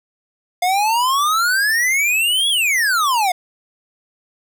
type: exponential two-way sweep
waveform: square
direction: up then down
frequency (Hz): 703 to 3400 to 703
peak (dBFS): -15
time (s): 0.62-3.32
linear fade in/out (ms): 5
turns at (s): 2.49
effects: none